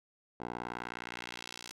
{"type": "tone with band-pass filter sweep", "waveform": "10% pulse", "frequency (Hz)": 59.6, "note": "A#1", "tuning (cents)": 39, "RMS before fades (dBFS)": -43, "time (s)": [0.4, 1.72], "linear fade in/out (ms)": 5, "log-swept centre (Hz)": [660, 5600], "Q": 1.1, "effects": []}